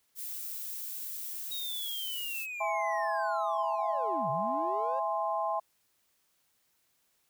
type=noise; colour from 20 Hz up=violet; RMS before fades=-39 dBFS; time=0.15-2.47 s; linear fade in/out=50 ms
type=linear two-way sweep; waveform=triangle; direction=down then up; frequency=3815 to 128.5 to 552 Hz; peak=-35 dBFS; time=1.51-5 s; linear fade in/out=10 ms; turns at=4.3 s
type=chord; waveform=sine; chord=E augmented; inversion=none; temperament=equal with one note detuned; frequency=659.3 / 828.2 / 1046.5 Hz; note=E5 / G#5 / B#5; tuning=0 / -5 / 0 cents; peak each=-33 dBFS; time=2.6-5.6 s; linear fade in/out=10 ms
effects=white hiss -73 dBFS RMS until 7.29 s